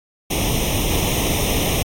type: noise with comb filter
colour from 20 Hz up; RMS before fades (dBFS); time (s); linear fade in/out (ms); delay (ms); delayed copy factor
pink; -20; 0.3-1.83; 10; 0.33; +0.85
effects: AAC 64 kbps